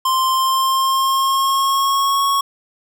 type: tone with pitch glide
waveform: square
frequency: 1046.5 to 1105.5 Hz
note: C6 to C#6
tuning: 0 to -5 cents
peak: -15 dBFS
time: 0.05-2.41 s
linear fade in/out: 5 ms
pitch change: +95 cents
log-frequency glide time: 0.3-2.23 s
effects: none